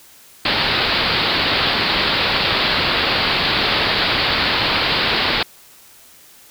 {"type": "low-pass noise", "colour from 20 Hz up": "white", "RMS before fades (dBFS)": -18, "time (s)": [0.45, 5.43], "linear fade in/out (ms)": 5, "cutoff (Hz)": 4700, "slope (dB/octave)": 96, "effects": ["white hiss -46 dBFS RMS until 6.5 s"]}